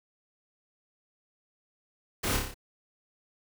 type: noise with echo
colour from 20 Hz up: pink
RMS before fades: -30 dBFS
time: 2.23-2.37 s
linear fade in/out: 10 ms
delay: 29 ms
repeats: 6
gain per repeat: -3 dB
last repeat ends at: 2.544 s
effects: none